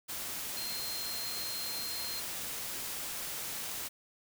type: tone in noise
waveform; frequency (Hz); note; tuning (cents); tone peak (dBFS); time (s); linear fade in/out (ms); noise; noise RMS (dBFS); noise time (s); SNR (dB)
sine; 4184; C8; -1; -39; 0.56-2.21; 20; white; -39; 0.08-3.89; -3
effects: none